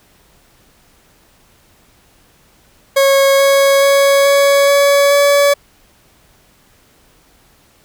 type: tone with pitch steps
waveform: 40% pulse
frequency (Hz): 548 / 552.1 / 556.3 / 560.5 / 564.7 / 569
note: C#5 / C#5 / C#5 / C#5 / C#5 / C#5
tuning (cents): -20 / -7 / +6 / +19 / +32 / +45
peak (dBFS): -7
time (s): 2.96-5.54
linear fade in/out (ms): 10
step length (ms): 430
effects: pink hiss -51 dBFS RMS until 7.84 s